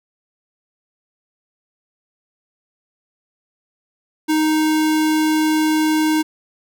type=tone; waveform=square; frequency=311.1 Hz; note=D#4; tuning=in tune; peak=-15 dBFS; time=4.28-6.23 s; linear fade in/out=20 ms; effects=none